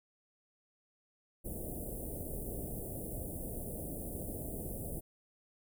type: band-stop noise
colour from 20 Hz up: pink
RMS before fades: -41 dBFS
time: 1.44-5.01 s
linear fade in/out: 20 ms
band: 660 to 9200 Hz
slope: 48 dB/octave
effects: none